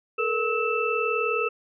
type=tone cluster; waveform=sine; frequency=433.9 / 473.5 / 1296 / 2654 Hz; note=A4 / A#4 / E6 / E7; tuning=-24 / +27 / -30 / +11 cents; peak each=-28 dBFS; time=0.18-1.49 s; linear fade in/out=10 ms; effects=none